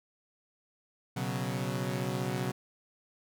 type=chord; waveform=sawtooth; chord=B suspended second; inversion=none; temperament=equal; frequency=123.47 / 138.59 / 185 Hz; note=B2 / C#3 / F#3; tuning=0 / 0 / 0 cents; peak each=-31 / -32 / -32 dBFS; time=1.16-2.52 s; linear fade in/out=10 ms; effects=none